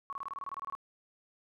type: tone bursts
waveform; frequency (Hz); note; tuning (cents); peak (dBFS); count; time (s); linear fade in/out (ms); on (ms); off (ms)
sine; 1108.7; C#6; 0; -36; 13; 0.1-0.751; 0; 27; 25
effects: none